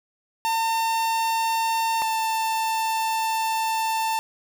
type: tone pair in turn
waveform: 45% pulse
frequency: 904 / 891 Hz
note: A5 / A5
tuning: +47 / +22 cents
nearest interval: unison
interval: 25 cents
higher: first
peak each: -21 / -22 dBFS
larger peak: first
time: 0.45-2.02 / 2.02-4.19 s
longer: second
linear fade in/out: 0 ms
effects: 8-bit